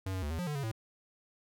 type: tone with pitch steps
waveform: square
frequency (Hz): 95 / 93.6 / 73.3 / 81.3 / 177.9 / 148.5 / 139.4 / 111.4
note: F#2 / F#2 / D2 / E2 / F3 / D3 / C#3 / A2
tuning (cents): +46 / +20 / -3 / -23 / +32 / +20 / +10 / +22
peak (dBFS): -34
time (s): 0.06-0.716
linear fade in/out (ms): 5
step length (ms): 82
effects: none